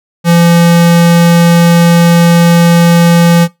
square tone, 170.4 Hz, F3, 42 cents flat, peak -4 dBFS, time 0.24-3.48 s, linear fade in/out 50 ms, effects noise-tail reverb RT60 0.2 s tail -20 dB re dry

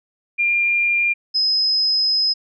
sine tone pair in turn, 2398 / 5081 Hz, D7 / D#8, +36 / +35 cents, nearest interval octave + minor second, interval 1299 cents, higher second, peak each -15 dBFS, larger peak neither, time 0.38-1.14 / 1.34-2.34 s, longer second, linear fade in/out 20 ms, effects none

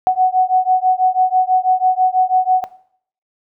sine beating tone pair, 740 / 746.1 Hz, F#5 / F#5, 0 / +14 cents, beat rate 6.1 Hz, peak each -14 dBFS, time 0.07-2.64 s, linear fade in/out 0 ms, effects noise-tail reverb RT60 0.6 s tail -17 dB re dry

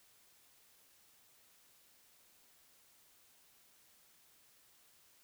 silence, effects white hiss -67 dBFS RMS until 5.23 s

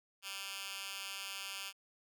10% pulse tone with high-pass filter, 195.9 Hz, G3, 1 cent flat, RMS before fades -44 dBFS, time 0.22-1.73 s, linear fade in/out 50 ms, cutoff 2400 Hz, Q 1.3, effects none

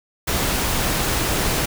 pink noise, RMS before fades -21 dBFS, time 0.27-1.66 s, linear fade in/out 10 ms, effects none

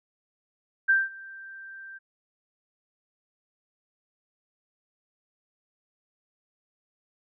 sine tone with ADSR envelope, 1571 Hz, G6, 3 cents sharp, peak -16 dBFS, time 0.88-1.99 s, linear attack 18 ms, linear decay 190 ms, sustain -24 dB, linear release 21 ms, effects none

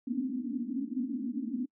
white band-pass noise, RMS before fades -34 dBFS, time 0.07-1.66 s, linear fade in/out 10 ms, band 230 to 280 Hz, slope 96 dB/octave, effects noise-tail reverb RT60 0.1 s tail -26 dB re dry

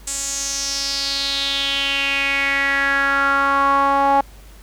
sawtooth tone with band-pass filter sweep, 277.2 Hz, C#4, in tune, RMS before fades -19 dBFS, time 0.07-4.21 s, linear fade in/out 5 ms, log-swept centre 7800 to 850 Hz, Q 4.8, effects added 50 Hz sine -40 dBFS peak until 4.62 s + pink hiss -48 dBFS RMS until 4.62 s

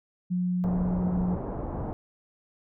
sine tone, 180 Hz, F#3, 47 cents flat, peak -24 dBFS, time 0.3-1.36 s, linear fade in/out 20 ms
pink low-pass noise, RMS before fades -33 dBFS, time 0.64-1.93 s, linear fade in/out 0 ms, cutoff 920 Hz, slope 24 dB/octave
effects none

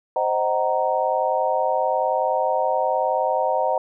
sine chord, C half-diminished seventh, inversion none, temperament equal with one note detuned, 523.3 / 622.3 / 753.4 / 932.3 Hz, C5 / Eb5 / Gb5 / Bb5, 0 / 0 / +31 / 0 cents, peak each -24 dBFS, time 0.16-3.78 s, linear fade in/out 2 ms, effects none

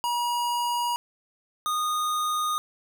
square tone pair in turn, 959 / 1232.1 Hz, A#5 / D#6, +49 / -17 cents, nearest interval major third, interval 434 cents, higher second, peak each -25 / -25 dBFS, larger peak neither, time 0.04-0.96 / 1.66-2.58 s, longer neither, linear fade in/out 0 ms, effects none

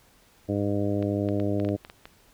harmonic tone, 101.5 Hz, G#2, 39 cents flat, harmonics 1 / 2 / 3 / 4 / 5 / 6 / 7, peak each -29 / -31 / -28 / -33 / -34 / -33 / -44 dBFS, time 0.48-1.77 s, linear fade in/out 20 ms
clicks, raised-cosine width 0.3 ms, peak -25 dBFS, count 9, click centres 1.026 / 1.288 / 1.4 / 1.6 / 1.649 / 1.689 / 1.849 / 1.899 / 2.055 s
effects pink hiss -59 dBFS RMS until 2.33 s

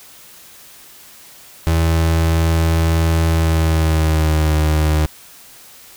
35% pulse tone with pitch glide, 81.8 to 77.21 Hz, E2 to D#2, -13 to -13 cents, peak -11 dBFS, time 1.67-5.06 s, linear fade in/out 0 ms, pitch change -100 cents, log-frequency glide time 3.28-4.54 s, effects white hiss -42 dBFS RMS until 5.96 s

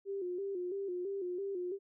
sine tone with vibrato, 376 Hz, F#4, 28 cents sharp, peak -35 dBFS, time 0.05-1.79 s, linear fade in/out 50 ms, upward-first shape square, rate 3 Hz, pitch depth 86 cents each way, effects none

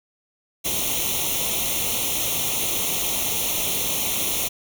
white noise with comb filter, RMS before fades -24 dBFS, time 0.64-4.49 s, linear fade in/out 20 ms, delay 0.31 ms, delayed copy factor +0.85, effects none

